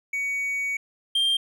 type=tone pair in turn; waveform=triangle; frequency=2250 / 3182 Hz; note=C#7 / G7; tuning=+25 / +25 cents; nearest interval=tritone; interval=600 cents; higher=second; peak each=-23 / -18 dBFS; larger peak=second; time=0.13-0.77 / 1.15-1.37 s; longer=first; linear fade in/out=5 ms; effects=none